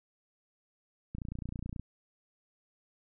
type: click train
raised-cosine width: 5 ms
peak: -26 dBFS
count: 20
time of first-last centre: 1.15-1.796 s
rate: 29.4 Hz
effects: none